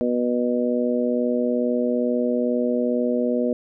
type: harmonic tone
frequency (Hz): 122.3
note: B2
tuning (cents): -16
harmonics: 2 / 3 / 4 / 5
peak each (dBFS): -22 / -28 / -24 / -27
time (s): 0.01-3.53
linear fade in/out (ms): 0
effects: none